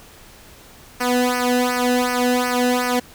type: tone with flanger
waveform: sawtooth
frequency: 247.8 Hz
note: B3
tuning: 6 cents sharp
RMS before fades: -19 dBFS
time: 1-3 s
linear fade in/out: 10 ms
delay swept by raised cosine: 0.27 to 0.91 ms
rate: 2.7 Hz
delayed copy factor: -1
effects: pink hiss -45 dBFS RMS until 3.14 s